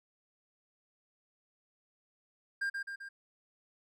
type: tone with echo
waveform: triangle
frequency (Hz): 1600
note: G6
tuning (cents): +35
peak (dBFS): -29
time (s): 2.61-2.7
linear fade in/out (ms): 10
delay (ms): 130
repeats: 3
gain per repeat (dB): -4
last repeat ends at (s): 3.09
effects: none